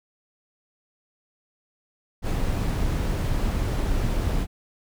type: noise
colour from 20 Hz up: brown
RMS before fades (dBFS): -24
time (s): 2.22-4.47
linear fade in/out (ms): 50
effects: none